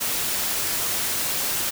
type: noise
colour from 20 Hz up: white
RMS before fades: -25 dBFS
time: 0-1.71 s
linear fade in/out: 20 ms
effects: none